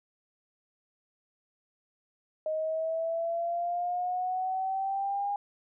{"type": "exponential sweep", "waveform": "sine", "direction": "up", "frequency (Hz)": [622.3, 814], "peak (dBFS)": -28, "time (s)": [2.46, 5.36], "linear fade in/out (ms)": 2, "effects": []}